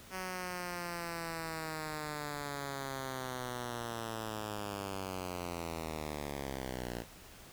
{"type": "linear sweep", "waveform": "5% pulse", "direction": "down", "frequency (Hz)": [187.9, 57.5], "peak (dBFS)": -27, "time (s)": [0.1, 7.05], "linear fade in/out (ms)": 50, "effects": ["pink hiss -54 dBFS RMS until 7.52 s"]}